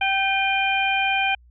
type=harmonic tone with a mistuned harmonic; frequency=777 Hz; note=G5; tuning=16 cents flat; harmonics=1 / 2 / 3 / 4; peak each=-23 / -27 / -22 / -28 dBFS; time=0.01-1.35 s; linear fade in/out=5 ms; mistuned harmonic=3; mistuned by=+63 cents; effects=added 60 Hz sine -49 dBFS peak until 1.5 s